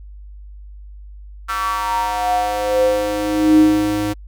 square tone with high-pass filter sweep, 103.83 Hz, G#2, in tune, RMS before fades -17 dBFS, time 1.48-4.14 s, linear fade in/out 20 ms, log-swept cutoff 1300 to 210 Hz, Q 8.4, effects added 50 Hz sine -34 dBFS peak until 4.27 s

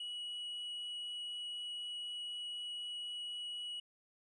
triangle tone, 2924 Hz, F#7, 21 cents flat, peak -39 dBFS, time 0-3.8 s, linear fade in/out 5 ms, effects resampled to 22050 Hz

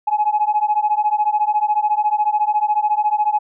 sine beating tone pair, 837 / 851 Hz, G#5 / G#5, +13 / +42 cents, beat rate 14 Hz, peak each -17 dBFS, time 0.07-3.39 s, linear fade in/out 10 ms, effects tanh soft clip ceiling -8 dBFS

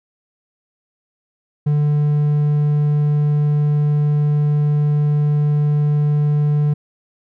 triangle tone with hard clipping, 147.8 Hz, D3, 11 cents sharp, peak -14 dBFS, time 1.66-6.74 s, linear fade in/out 10 ms, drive 6 dB, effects none

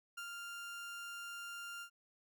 30% pulse tone with ADSR envelope, 1396 Hz, F6, 1 cent flat, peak -40 dBFS, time 0.17-1.9 s, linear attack 10 ms, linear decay 81 ms, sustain -2 dB, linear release 83 ms, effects none

